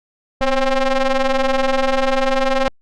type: ring-modulated tone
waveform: sawtooth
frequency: 264.7 Hz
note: C4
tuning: 20 cents sharp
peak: -7 dBFS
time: 0.41-2.68 s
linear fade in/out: 0 ms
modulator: 275 Hz
effects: low-pass 4000 Hz 12 dB/octave + Opus 48 kbps